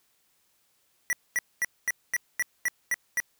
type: tone bursts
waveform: square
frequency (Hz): 1949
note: B6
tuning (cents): -23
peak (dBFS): -24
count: 9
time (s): 1.1-3.201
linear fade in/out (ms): 0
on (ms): 29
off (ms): 230
effects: white hiss -69 dBFS RMS until 3.39 s